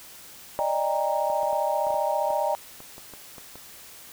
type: chord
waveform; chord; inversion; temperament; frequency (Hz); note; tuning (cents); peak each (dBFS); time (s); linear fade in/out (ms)
sine; Eb major seventh; third; equal with one note detuned; 587.3 / 622.3 / 798.6 / 932.3; D5 / Eb5 / G5 / Bb5; 0 / 0 / +32 / 0; -28; 0.59-2.55; 0
type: clicks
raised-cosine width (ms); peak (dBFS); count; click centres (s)
1; -29; 12; 1.3 / 1.432 / 1.53 / 1.868 / 1.905 / 1.943 / 2.305 / 2.804 / 2.981 / 3.137 / 3.382 / 3.556
effects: white hiss -46 dBFS RMS until 4.12 s

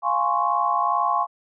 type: chord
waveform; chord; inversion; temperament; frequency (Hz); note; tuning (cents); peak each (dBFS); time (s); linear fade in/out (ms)
sine; Db major seventh; first; equal; 698.5 / 830.6 / 1046.5 / 1108.7; F5 / Ab5 / C6 / Db6; 0 / 0 / 0 / 0; -26 / -25 / -24 / -23; 0.02-1.27; 50
effects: none

